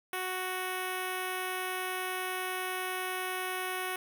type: tone with notch filter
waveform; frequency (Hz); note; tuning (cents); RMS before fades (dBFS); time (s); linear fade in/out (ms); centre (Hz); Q
5% pulse; 370; F#4; 0; -35; 0.13-3.96; 2; 4500; 0.83
effects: none

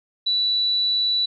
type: tone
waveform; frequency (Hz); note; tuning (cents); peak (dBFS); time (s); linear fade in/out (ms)
sine; 3951; B7; 0; -18; 0.26-1.26; 10
effects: none

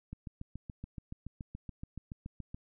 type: click train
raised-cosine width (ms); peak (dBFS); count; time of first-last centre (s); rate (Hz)
5; -29; 18; 0.13-2.545; 7.04
effects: none

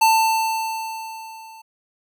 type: tone with level ramp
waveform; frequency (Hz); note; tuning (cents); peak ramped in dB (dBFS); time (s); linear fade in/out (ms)
square; 890; A5; +20; -12 to -41; 0.01-1.62; 10
effects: none

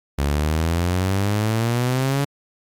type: exponential sweep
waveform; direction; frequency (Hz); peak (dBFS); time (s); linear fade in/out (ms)
sawtooth; up; 69.3 to 142.8; -14; 0.18-2.25; 10
effects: MP3 96 kbps

